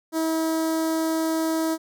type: tone with notch filter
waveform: sawtooth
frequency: 321.8 Hz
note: E4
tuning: 42 cents flat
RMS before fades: -24 dBFS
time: 0.12-1.78 s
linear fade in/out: 50 ms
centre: 2600 Hz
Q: 0.78
effects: none